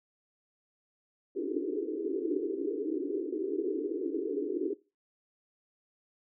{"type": "band-pass noise", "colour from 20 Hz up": "white", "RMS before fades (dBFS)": -33, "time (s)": [1.35, 4.74], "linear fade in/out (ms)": 10, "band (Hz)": [280, 440], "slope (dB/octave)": 96, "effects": ["noise-tail reverb RT60 0.3 s tail -21 dB re dry"]}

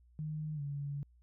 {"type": "tone with pitch glide", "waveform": "sine", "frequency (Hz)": [153.6, 142.49], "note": ["D#3", "C#3"], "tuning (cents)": [-22, 48], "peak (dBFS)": -36, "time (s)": [0.19, 1.03], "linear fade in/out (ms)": 0, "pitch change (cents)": -130, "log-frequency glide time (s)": [0.55, 0.61], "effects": ["added 60 Hz sine -61 dBFS peak until 1.22 s"]}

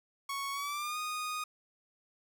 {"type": "tone with pitch glide", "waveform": "sawtooth", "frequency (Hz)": [1108.7, 1237.3], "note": ["C#6", "D#6"], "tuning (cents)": [0, -10], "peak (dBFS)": -31, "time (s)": [0.29, 1.44], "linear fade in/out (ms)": 5, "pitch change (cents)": 190, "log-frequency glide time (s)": [0.52, 0.98], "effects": []}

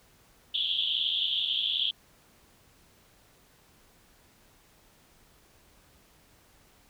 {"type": "band-pass noise", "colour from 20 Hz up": "pink", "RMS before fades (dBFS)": -29, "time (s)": [0.54, 1.91], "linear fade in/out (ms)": 5, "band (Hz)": [3100, 3500], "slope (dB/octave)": 96, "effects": ["pink hiss -61 dBFS RMS until 6.89 s"]}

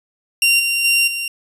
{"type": "tone with level steps", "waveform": "sawtooth", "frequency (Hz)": 2765, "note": "F7", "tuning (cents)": -18, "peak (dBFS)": [-8, -13, -9, -18], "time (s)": [0.42, 1.28], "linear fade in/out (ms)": 2, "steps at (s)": [0.59, 0.84, 1.07], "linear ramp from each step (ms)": 10, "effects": ["resampled to 32000 Hz"]}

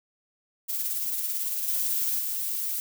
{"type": "noise with tremolo", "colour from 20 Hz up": "violet", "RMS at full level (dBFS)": -28, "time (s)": [0.68, 2.2], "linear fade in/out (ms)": 20, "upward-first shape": "sine", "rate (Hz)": 18, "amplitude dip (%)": 35}
{"type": "noise", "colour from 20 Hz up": "violet", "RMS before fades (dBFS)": -30, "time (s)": [1.68, 2.8], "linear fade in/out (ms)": 0}
{"effects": []}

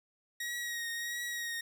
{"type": "tone with vibrato", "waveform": "sawtooth", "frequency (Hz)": 1889, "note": "A#6", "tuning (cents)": 22, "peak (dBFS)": -32, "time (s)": [0.4, 1.61], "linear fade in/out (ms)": 5, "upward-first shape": "triangle", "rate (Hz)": 1.5, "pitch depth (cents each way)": 33, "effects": []}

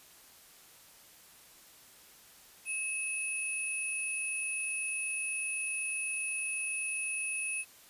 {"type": "tone pair together", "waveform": "sine", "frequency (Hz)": [2584, 9756], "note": ["E7", "D#9"], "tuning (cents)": [-35, -35], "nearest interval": "octave + major seventh", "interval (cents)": 2300, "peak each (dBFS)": [-34, -37], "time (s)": [2.65, 7.65], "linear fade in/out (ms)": 50, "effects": ["white hiss -57 dBFS RMS until 7.89 s", "resampled to 32000 Hz"]}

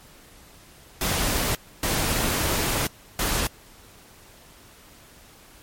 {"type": "noise bursts at uneven times", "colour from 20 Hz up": "pink", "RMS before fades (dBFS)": -24, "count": 3, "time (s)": [[1.01, 1.55], [1.83, 2.87], [3.19, 3.47]], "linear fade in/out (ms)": 2, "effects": ["pink hiss -50 dBFS RMS until 5.62 s", "MP3 64 kbps"]}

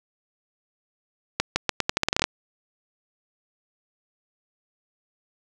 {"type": "accelerating click train", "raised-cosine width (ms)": 0.2, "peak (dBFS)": -3, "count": 13, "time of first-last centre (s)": [1.4, 2.241], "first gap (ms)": 160, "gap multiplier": 0.83, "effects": []}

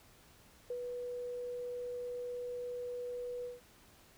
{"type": "tone with ADSR envelope", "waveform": "sine", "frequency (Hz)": 490, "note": "B4", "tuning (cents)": -14, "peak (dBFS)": -35, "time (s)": [0.7, 3.61], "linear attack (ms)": 4, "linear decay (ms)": 61, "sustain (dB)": -3, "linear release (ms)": 170, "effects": ["pink hiss -62 dBFS RMS until 4.17 s"]}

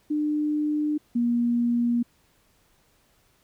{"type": "tone pair in turn", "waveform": "sine", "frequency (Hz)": [300, 238.1], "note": ["D4", "A#3"], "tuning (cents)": [37, 37], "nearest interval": "major third", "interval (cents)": 400, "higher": "first", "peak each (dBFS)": [-22, -20], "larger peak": "second", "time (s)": [[0.1, 0.98], [1.15, 2.03]], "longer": "neither", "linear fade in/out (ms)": 10, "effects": ["pink hiss -64 dBFS RMS until 3.43 s"]}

